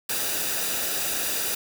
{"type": "noise with comb filter", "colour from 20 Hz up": "white", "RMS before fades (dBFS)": -27, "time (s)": [0.09, 1.55], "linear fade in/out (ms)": 5, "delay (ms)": 0.93, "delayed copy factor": -0.5, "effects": []}